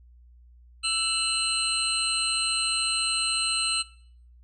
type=tone cluster; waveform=sine; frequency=1331 / 2658 / 2944 / 4117 / 8270 Hz; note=E6 / E7 / F#7 / C8 / C9; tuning=+16 / +14 / -9 / -29 / -21 cents; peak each=-35 / -31 / -32 / -28 / -30 dBFS; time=0.83-3.83 s; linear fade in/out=20 ms; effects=noise-tail reverb RT60 0.6 s tail -20 dB re dry + added 60 Hz sine -50 dBFS peak until 4.43 s